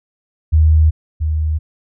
sine tone pair in turn, 78.3 / 77.71 Hz, D#2 / D#2, +11 / -2 cents, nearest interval unison, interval 13 cents, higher first, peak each -7 / -14 dBFS, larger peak first, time 0.52-0.91 / 1.2-1.59 s, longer neither, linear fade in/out 20 ms, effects none

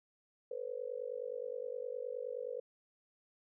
sine tone with amplitude modulation, 496.5 Hz, B4, 9 cents sharp, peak -34 dBFS, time 0.51-2.6 s, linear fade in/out 5 ms, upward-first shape sine, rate 49.6 Hz, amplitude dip 100%, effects none

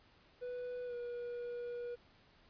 triangle tone with pitch glide, 493.9 to 481.8 Hz, B4 to B4, 0 to -43 cents, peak -38 dBFS, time 0.41-1.96 s, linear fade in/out 20 ms, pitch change -43 cents, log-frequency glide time 0.86-0.94 s, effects pink hiss -66 dBFS RMS until 2.49 s + resampled to 11025 Hz

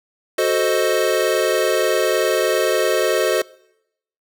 square chord, F# diminished seventh, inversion none, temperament equal, 370 / 440 / 523.3 / 622.3 Hz, F#4 / A4 / C5 / Eb5, 0 / 0 / 0 / 0 cents, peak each -22 dBFS, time 0.38-3.42 s, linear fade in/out 5 ms, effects noise-tail reverb RT60 0.8 s tail -23 dB re dry

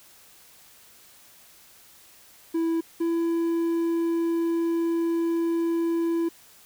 triangle tone pair in turn, 329.6 / 334.4 Hz, E4 / E4, 0 / +25 cents, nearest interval unison, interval 25 cents, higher second, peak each -20 dBFS, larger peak neither, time 2.54-2.81 / 3-6.29 s, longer second, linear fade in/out 10 ms, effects white hiss -53 dBFS RMS until 6.65 s

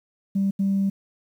sine tone bursts at uneven times, 196 Hz, G3, in tune, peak -18 dBFS, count 2, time 0.35-0.51 / 0.59-0.9 s, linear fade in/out 10 ms, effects tanh soft clip ceiling -15 dBFS + 9-bit

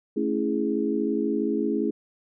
sine chord, A major seventh, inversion none, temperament equal, 220 / 277.2 / 329.6 / 415.3 Hz, A3 / C#4 / E4 / G#4, 0 / 0 / 0 / 0 cents, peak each -28 dBFS, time 0.16-1.91 s, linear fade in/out 10 ms, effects none

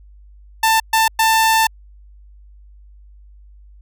sawtooth tone bursts at uneven times, 890 Hz, A5, 20 cents sharp, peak -8 dBFS, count 3, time 0.63-0.8 / 0.93-1.08 / 1.19-1.67 s, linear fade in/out 5 ms, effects added 50 Hz sine -41 dBFS peak until 3.81 s

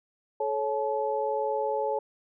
sine tone cluster, 431.4 / 553 / 861 Hz, A4 / C#5 / A5, -34 / -4 / -38 cents, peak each -30 dBFS, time 0.4-1.99 s, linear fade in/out 5 ms, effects none

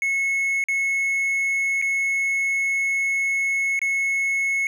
triangle tone with dropouts, 2188 Hz, C#7, 23 cents flat, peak -18 dBFS, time 0.02-4.67 s, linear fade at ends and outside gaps 1 ms, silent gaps 0.64-0.685 / 1.816-1.823 / 3.792-3.816 s, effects none

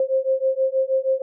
sine beating tone pair, 526 / 532.3 Hz, C5 / C5, +9 / +30 cents, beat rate 6.3 Hz, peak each -21 dBFS, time 0-1.22 s, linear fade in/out 2 ms, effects none

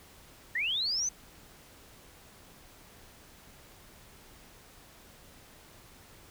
sine linear sweep, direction up, 1781 to 6272 Hz, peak -28 dBFS, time 0.55-1.09 s, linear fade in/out 5 ms, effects pink hiss -55 dBFS RMS until 6.3 s

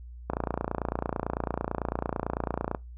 click train, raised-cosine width 1 ms, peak -14 dBFS, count 72, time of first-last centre 0.3-2.748 s, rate 29 Hz, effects noise-tail reverb RT60 0.2 s tail -23 dB re dry + added 60 Hz sine -41 dBFS peak until 2.97 s

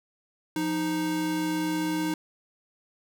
square tone pair together, 174.6 / 311.1 Hz, F3 / D#4, 0 / 0 cents, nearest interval minor seventh, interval 1000 cents, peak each -35 / -27 dBFS, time 0.56-2.14 s, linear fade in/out 2 ms, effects none

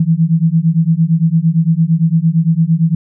sine beating tone pair, 159.4 / 168.2 Hz, D#3 / E3, +42 / +35 cents, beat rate 8.8 Hz, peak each -12 dBFS, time 0-2.95 s, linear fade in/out 5 ms, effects none

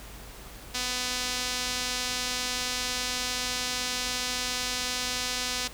sawtooth tone with band-pass filter, 250 Hz, B3, 21 cents sharp, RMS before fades -31 dBFS, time 0.74-5.68 s, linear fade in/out 10 ms, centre 5100 Hz, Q 1.2, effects added 50 Hz sine -46 dBFS peak until 5.73 s + pink hiss -46 dBFS RMS until 5.73 s

